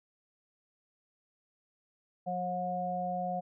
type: harmonic tone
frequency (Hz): 180.2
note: F#3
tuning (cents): -45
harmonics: 1 / 3 / 4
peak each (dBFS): -38 / -39 / -33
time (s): 2.26-3.41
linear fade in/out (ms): 20
effects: none